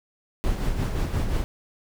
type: noise with tremolo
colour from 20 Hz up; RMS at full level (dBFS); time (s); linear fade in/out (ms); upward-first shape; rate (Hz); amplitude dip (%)
brown; -23; 0.44-1.44; 0; sine; 5.7; 45
effects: none